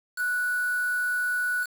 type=tone with quantisation; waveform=sine; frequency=1475 Hz; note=F#6; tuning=6 cents flat; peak=-24 dBFS; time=0.16-1.67 s; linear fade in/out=50 ms; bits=6; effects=none